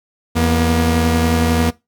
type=tone pair together; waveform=sawtooth; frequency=83.35 / 238.9 Hz; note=E2 / A#3; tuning=+20 / +43 cents; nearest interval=octave + tritone; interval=1823 cents; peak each=-12 dBFS; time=0.35-1.71 s; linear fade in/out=20 ms; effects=noise-tail reverb RT60 0.2 s tail -20 dB re dry